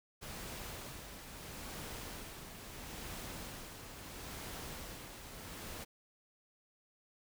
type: noise with tremolo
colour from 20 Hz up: pink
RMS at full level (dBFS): -45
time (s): 0.21-5.85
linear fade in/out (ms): 20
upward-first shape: sine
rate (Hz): 0.75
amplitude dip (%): 45
effects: none